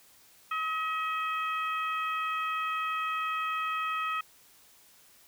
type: harmonic tone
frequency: 637 Hz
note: D#5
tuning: 41 cents sharp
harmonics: 2 / 3 / 4 / 5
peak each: -30 / -40 / -37 / -44 dBFS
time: 0.51-4.21 s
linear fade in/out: 5 ms
effects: white hiss -59 dBFS RMS until 5.27 s